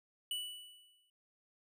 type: tone with exponential decay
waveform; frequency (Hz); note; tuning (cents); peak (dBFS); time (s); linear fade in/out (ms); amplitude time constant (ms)
square; 2960; F#7; 0; -35; 0.31-1.1; 2; 170
effects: none